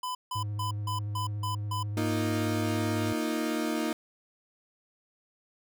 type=tone bursts; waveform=square; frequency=1006 Hz; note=B5; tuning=32 cents sharp; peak=-32 dBFS; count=7; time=0.03-1.83 s; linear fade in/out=5 ms; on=120 ms; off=160 ms
type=tone with vibrato; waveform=triangle; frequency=103.83 Hz; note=G#2; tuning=in tune; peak=-29 dBFS; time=0.35-3.13 s; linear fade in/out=10 ms; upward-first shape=sine; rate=14 Hz; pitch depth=20 cents each way
type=chord; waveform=35% pulse; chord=Bb suspended fourth; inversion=none; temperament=equal; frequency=233.1 / 311.1 / 349.2 Hz; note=Bb3 / Eb4 / F4; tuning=0 / 0 / 0 cents; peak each=-31 / -29 / -34 dBFS; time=1.97-3.93 s; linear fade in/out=2 ms
effects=none